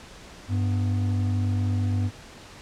triangle tone pair together, 98.61 / 246.9 Hz, G2 / B3, +11 / 0 cents, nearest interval octave + major third, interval 1589 cents, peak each -20 / -29 dBFS, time 0.48-2.11 s, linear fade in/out 50 ms, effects pink hiss -45 dBFS RMS until 2.61 s + low-pass 7000 Hz 12 dB/octave

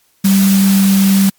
sine tone in noise, 194.9 Hz, G3, 10 cents flat, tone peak -7 dBFS, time 0.24-1.3 s, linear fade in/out 10 ms, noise white, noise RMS -20 dBFS, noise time 0.24-1.3 s, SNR +10 dB, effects white hiss -56 dBFS RMS until 1.38 s + MP3 96 kbps

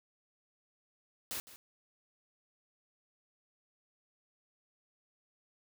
white noise with echo, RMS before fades -39 dBFS, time 1.31-1.4 s, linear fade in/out 0 ms, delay 160 ms, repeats 1, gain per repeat -15 dB, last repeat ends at 1.56 s, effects none

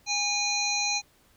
harmonic tone with a mistuned harmonic, 818 Hz, G#5, 26 cents flat, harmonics 1 / 3 / 5 / 7 / 8, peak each -33 / -30 / -29 / -33 / -33 dBFS, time 0.06-1.02 s, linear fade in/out 50 ms, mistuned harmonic 7, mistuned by +47 cents, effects pink hiss -62 dBFS RMS until 1.36 s

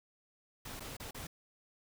pink noise with dropouts, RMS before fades -45 dBFS, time 0.65-1.27 s, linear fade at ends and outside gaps 5 ms, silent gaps 0.797-0.804 / 0.968-0.999 / 1.11-1.145 s, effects none

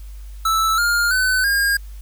square tone with pitch steps, 1316 / 1410.5 / 1511.7 / 1620.2 Hz, E6 / F6 / F#6 / G#6, -3 / +17 / +37 / -43 cents, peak -16 dBFS, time 0.45-1.77 s, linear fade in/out 5 ms, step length 330 ms, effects added 50 Hz sine -32 dBFS peak until 2.01 s + white hiss -52 dBFS RMS until 2.01 s

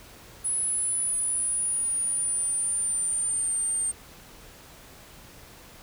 sine linear sweep, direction down, 10210 to 8720 Hz, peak -22 dBFS, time 0.44-3.92 s, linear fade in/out 20 ms, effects tanh soft clip ceiling -23 dBFS + pink hiss -49 dBFS RMS until 5.82 s

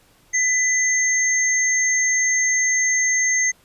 sine tone pair together, 2005 / 6361 Hz, B6 / G8, +26 / +24 cents, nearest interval octave + minor sixth, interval 1998 cents, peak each -19 dBFS, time 0.33-3.52 s, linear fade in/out 20 ms, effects pink hiss -56 dBFS RMS until 3.64 s + resampled to 32000 Hz

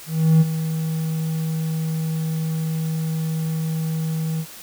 triangle tone with ADSR envelope, 160 Hz, D#3, 49 cents sharp, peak -7 dBFS, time 0.06-4.46 s, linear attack 350 ms, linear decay 27 ms, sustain -12 dB, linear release 63 ms, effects tanh soft clip ceiling -3 dBFS + white hiss -40 dBFS RMS until 4.62 s

